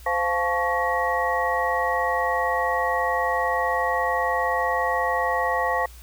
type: tone cluster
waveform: sine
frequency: 517 / 701 / 870 / 1113 / 1899 Hz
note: C5 / F5 / A5 / C#6 / A#6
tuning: -21 / +6 / -20 / +7 / +32 cents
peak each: -27 dBFS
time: 0.06-5.86 s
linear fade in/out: 5 ms
effects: added 60 Hz sine -42 dBFS peak until 6.02 s + white hiss -50 dBFS RMS until 6.02 s